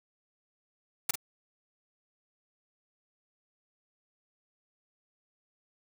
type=noise with echo; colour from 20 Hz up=white; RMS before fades=-27 dBFS; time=1.09-1.11 s; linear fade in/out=5 ms; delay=46 ms; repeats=1; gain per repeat=-9 dB; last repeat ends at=1.156 s; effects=none